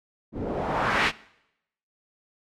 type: noise with low-pass filter sweep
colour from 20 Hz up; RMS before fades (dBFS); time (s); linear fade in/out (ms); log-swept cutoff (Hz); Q
white; -26; 0.32-1.12; 50; 280 to 2700; 1.5
effects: noise-tail reverb RT60 0.8 s tail -21 dB re dry